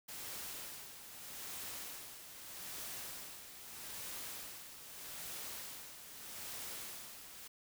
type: noise with tremolo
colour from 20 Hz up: white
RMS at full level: -45 dBFS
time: 0.08-7.48 s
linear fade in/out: 10 ms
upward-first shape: sine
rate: 0.8 Hz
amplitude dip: 60%
effects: none